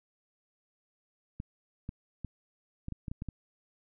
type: clicks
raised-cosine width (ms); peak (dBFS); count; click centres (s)
5; -25; 9; 1.401 / 1.891 / 2.247 / 2.884 / 2.923 / 3.082 / 3.115 / 3.221 / 3.287
effects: none